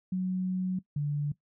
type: tone pair in turn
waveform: sine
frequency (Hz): 185 / 145.97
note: F#3 / D3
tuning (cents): 0 / -10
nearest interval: major third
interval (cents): 410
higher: first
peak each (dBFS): -27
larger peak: neither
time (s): 0.12-0.79 / 0.96-1.32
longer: first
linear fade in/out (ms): 5
effects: noise-tail reverb RT60 0.1 s tail -18 dB re dry